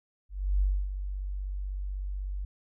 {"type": "tone with ADSR envelope", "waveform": "sine", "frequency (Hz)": 48.07, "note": "G1", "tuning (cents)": -33, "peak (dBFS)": -21, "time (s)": [0.29, 2.45], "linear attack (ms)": 320, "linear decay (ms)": 270, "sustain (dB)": -10, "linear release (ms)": 5, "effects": []}